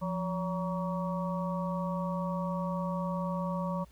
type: harmonic tone with a mistuned harmonic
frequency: 188.5 Hz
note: F#3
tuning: 32 cents sharp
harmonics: 1 / 3 / 5 / 6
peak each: -32 / -37 / -39 / -40 dBFS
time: 0.01-3.85 s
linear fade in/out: 20 ms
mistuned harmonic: 1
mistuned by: -130 cents
effects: added 60 Hz sine -55 dBFS peak until 3.91 s + pink hiss -64 dBFS RMS until 3.91 s